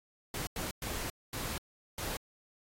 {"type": "noise bursts at uneven times", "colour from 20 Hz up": "pink", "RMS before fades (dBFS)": -38, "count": 5, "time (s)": [[0.34, 0.47], [0.56, 0.71], [0.82, 1.1], [1.33, 1.58], [1.98, 2.17]], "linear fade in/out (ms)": 2, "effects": ["AAC 48 kbps"]}